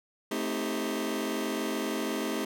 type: chord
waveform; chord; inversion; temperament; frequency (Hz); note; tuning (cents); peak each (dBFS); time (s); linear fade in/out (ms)
sawtooth; A half-diminished seventh; none; just; 220 / 264 / 316.8 / 396; A3 / C4 / Eb4 / G4; 0 / +16 / +31 / +18; -31; 0.31-2.45; 5
effects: none